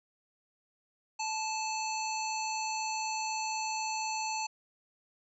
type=harmonic tone with a mistuned harmonic; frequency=874 Hz; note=A5; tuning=12 cents flat; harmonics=1 / 3 / 5 / 7 / 8; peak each=-34 / -39 / -41 / -42 / -43 dBFS; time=1.19-4.47 s; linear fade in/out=10 ms; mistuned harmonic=8; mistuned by=+78 cents; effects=none